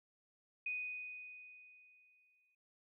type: tone with exponential decay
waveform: sine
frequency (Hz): 2489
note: D#7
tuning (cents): 0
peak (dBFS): -36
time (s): 0.66-2.55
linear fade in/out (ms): 5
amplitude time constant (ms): 410
effects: none